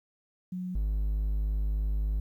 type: tone pair in turn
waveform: sine / triangle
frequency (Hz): 182.4 / 51.67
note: F#3 / G#1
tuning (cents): -24 / -8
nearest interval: octave + minor seventh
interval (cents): 2184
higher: first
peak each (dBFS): -32 / -24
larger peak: second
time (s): 0.52-0.75 / 0.75-2.2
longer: second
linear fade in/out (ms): 5
effects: 11-bit